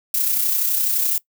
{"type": "noise with amplitude modulation", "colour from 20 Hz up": "violet", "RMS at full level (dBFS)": -18, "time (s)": [0.14, 1.18], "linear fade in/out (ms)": 2, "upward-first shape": "sine", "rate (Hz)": 31.8, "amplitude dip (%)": 40, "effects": ["noise-tail reverb RT60 0.1 s tail -21 dB re dry"]}